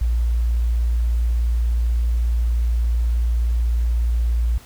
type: tone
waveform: sine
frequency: 58.27 Hz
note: A#1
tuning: in tune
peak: -16 dBFS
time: 0.01-4.58 s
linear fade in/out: 5 ms
effects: pink hiss -46 dBFS RMS until 4.65 s